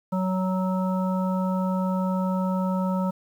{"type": "harmonic tone", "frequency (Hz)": 186.5, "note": "F#3", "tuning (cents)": 14, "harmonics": [1, 3, 5, 7], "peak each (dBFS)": [-23, -31, -32, -36], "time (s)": [0.12, 3.11], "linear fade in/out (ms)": 10, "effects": ["9-bit"]}